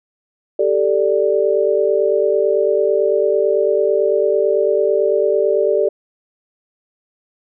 sine chord, G suspended second, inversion none, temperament just, 392 / 441 / 588 Hz, G4 / A4 / D5, 0 / +4 / +2 cents, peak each -17 dBFS, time 0.59-5.89 s, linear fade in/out 5 ms, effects none

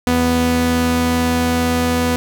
sawtooth tone pair together, 82.41 / 247 Hz, E2 / B3, 0 / 0 cents, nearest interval octave + perfect fifth, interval 1900 cents, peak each -17 / -11 dBFS, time 0.07-2.16 s, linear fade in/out 0 ms, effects none

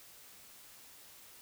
silence, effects white hiss -56 dBFS RMS until 1.41 s

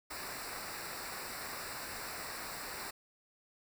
pink noise with comb filter, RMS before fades -43 dBFS, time 0.1-2.91 s, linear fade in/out 10 ms, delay 0.31 ms, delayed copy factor -0.8, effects none

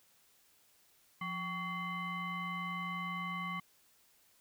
sine tone with frequency modulation, 1127 Hz, C#6, 28 cents sharp, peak -36 dBFS, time 1.21-3.6 s, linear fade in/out 5 ms, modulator 951 Hz, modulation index 1.2, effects white hiss -68 dBFS RMS until 4.4 s

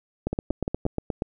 two click trains, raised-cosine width 2 ms, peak -13 / -12 dBFS, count 4 / 9, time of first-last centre 0.33-0.854 / 0.27-1.221 s, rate 5.73 / 8.41 Hz, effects none

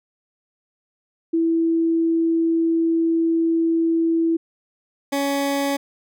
sine / 20% pulse tone pair in turn, 329.6 / 279.8 Hz, E4 / C#4, 0 / +16 cents, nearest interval minor third, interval 284 cents, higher first, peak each -16 / -15 dBFS, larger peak second, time 1.33-4.37 / 5.12-5.77 s, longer first, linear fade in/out 10 ms, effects none

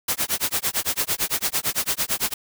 white noise with tremolo, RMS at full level -21 dBFS, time 0.08-2.34 s, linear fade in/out 5 ms, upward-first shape sine, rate 8.9 Hz, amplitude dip 100%, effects none

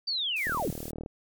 sine linear sweep, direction down, 4699 to 66.8 Hz, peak -27 dBFS, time 0.07-0.71 s, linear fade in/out 10 ms
blue noise, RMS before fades -43 dBFS, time 0.36-0.91 s, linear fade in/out 5 ms
click train, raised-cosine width 2 ms, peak -24 dBFS, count 24, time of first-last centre 0.47-1.061 s, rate 38.9 Hz
effects MP3 96 kbps

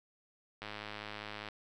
click train, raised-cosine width 0.3 ms, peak -26 dBFS, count 92, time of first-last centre 0.62-1.487 s, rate 105 Hz, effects none

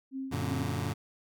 sine tone with tremolo, 266.6 Hz, C4, 33 cents sharp, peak -33 dBFS, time 0.11-0.78 s, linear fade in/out 50 ms, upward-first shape sine, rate 2.8 Hz, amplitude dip 75%
sawtooth chord, Gb augmented, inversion none, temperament just, 92.5 / 115.62 / 144.53 Hz, Gb2 / Bb2 / D3, 0 / -14 / -27 cents, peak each -31 dBFS, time 0.31-0.94 s, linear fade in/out 20 ms
effects none

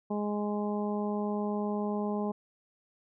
harmonic tone, 207.7 Hz, G#3, in tune, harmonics 1 / 2 / 3 / 4 / 5, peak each -31 / -35 / -39 / -39 / -43 dBFS, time 0.1-2.32 s, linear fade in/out 10 ms, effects none

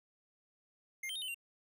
square tone with pitch steps, 2116 / 3134 / 3705 / 3034 / 2767 Hz, C7 / G7 / A#7 / F#7 / F7, +19 / -1 / -11 / +43 / -17 cents, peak -39 dBFS, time 1.03-1.345 s, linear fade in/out 5 ms, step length 63 ms, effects none

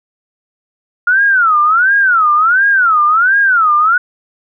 sine tone with vibrato, 1396.9 Hz, F6, in tune, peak -7 dBFS, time 1.07-3.98 s, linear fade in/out 5 ms, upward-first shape sine, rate 1.4 Hz, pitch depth 270 cents each way, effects none

